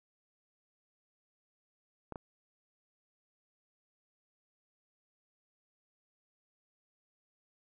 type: clicks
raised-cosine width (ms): 1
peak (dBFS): -27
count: 2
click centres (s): 2.123 / 2.158
effects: none